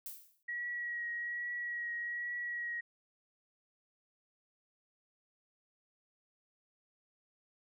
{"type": "noise with exponential decay", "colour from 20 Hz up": "violet", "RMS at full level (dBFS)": -41, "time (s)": [0.06, 0.43], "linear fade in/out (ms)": 1, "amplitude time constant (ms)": 79}
{"type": "tone with vibrato", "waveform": "sine", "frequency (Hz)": 1911, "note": "A#6", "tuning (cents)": 43, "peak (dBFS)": -36, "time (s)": [0.48, 2.81], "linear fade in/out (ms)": 10, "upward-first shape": "triangle", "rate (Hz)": 1.2, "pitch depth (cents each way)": 20}
{"effects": []}